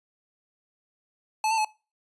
square tone with pitch steps, 867 / 894 / 860 Hz, A5 / A5 / A5, -26 / +27 / -40 cents, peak -23 dBFS, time 1.44-1.647 s, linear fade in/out 2 ms, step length 69 ms, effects noise-tail reverb RT60 0.3 s tail -22 dB re dry + resampled to 24000 Hz

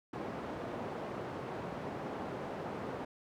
white band-pass noise, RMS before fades -41 dBFS, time 0.13-3.05 s, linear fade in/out 5 ms, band 110 to 710 Hz, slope 12 dB/octave, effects none

